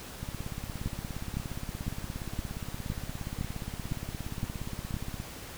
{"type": "two click trains", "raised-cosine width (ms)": 5, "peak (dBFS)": [-24, -19], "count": [86, 9], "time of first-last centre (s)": [[0.23, 5.201], [0.86, 4.942]], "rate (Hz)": [17.1, 1.96], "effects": ["pink hiss -44 dBFS RMS until 5.57 s"]}